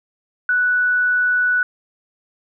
sine tone, 1480 Hz, F#6, in tune, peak -14 dBFS, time 0.49-1.63 s, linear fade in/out 2 ms, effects none

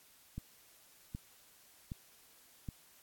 click train, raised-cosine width 5 ms, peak -28 dBFS, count 4, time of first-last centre 0.38-2.688 s, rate 1.3 Hz, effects white hiss -63 dBFS RMS until 3.02 s + AAC 64 kbps

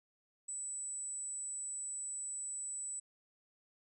sine tone, 7960 Hz, B8, 13 cents sharp, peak -39 dBFS, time 0.48-3 s, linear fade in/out 10 ms, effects none

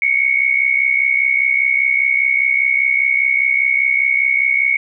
sine tone pair together, 2181 / 2246 Hz, C#7 / C#7, -29 / +22 cents, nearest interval minor second, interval 51 cents, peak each -15 dBFS, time 0.02-4.77 s, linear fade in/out 2 ms, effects none

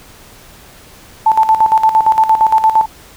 sine tone with tremolo, 880 Hz, A5, in tune, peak -5 dBFS, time 1.26-2.86 s, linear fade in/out 5 ms, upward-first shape square, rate 8.7 Hz, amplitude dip 70%, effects pink hiss -40 dBFS RMS until 3.16 s

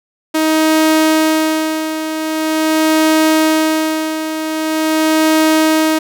sawtooth tone with tremolo, 314.9 Hz, D#4, 21 cents sharp, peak -5 dBFS, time 0.34-5.99 s, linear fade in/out 10 ms, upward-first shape sine, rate 0.44 Hz, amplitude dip 65%, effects none

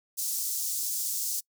pink high-pass noise, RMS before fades -31 dBFS, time 0.17-1.41 s, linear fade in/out 20 ms, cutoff 5800 Hz, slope 24 dB/octave, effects noise-tail reverb RT60 0.1 s tail -26 dB re dry

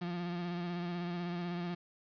35% pulse tone with vibrato, 174.61 Hz, F3, in tune, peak -34 dBFS, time 0.01-1.75 s, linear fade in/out 10 ms, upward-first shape sine, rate 16 Hz, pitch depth 32 cents each way, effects resampled to 11025 Hz + 10-bit

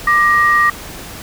sine tone pair together, 1188.1 / 1886 Hz, D6 / A#6, +20 / +20 cents, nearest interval minor sixth, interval 800 cents, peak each -11 dBFS, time 0.07-0.7 s, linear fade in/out 5 ms, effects tanh soft clip ceiling -1 dBFS + pink hiss -31 dBFS RMS until 1.22 s

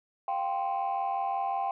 sine chord, F suspended second, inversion none, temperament equal, 698.5 / 784 / 1046.5 Hz, F5 / G5 / C6, 0 / 0 / 0 cents, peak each -33 / -28 / -34 dBFS, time 0.28-1.71 s, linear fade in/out 2 ms, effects tanh soft clip ceiling -23 dBFS

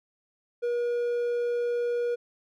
triangle tone, 479.4 Hz, A#4, 48 cents sharp, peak -23 dBFS, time 0.62-2.16 s, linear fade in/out 20 ms, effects none

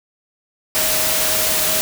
sine tone in noise, 629 Hz, D#5, 19 cents sharp, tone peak -28 dBFS, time 0.75-1.81 s, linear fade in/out 0 ms, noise white, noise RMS -18 dBFS, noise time 0.75-1.81 s, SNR -13 dB, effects none

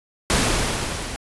pink noise with level ramp, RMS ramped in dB -17 to -31 dBFS, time 0.3-1.16 s, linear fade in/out 0 ms, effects resampled to 24000 Hz

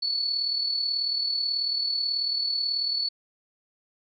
sine tone with amplitude modulation, 4435 Hz, C#8, in tune, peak -22 dBFS, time 0.02-3.09 s, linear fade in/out 10 ms, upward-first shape sine, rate 38.3 Hz, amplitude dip 50%, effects none

